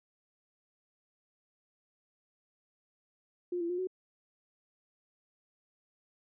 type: tone with pitch steps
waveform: sine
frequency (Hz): 354.4 / 339.8 / 356.2 / 371.2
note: F4 / F4 / F4 / F#4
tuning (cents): +25 / -47 / +34 / +6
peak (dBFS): -31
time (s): 3.52-3.872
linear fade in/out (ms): 5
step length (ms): 88
effects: none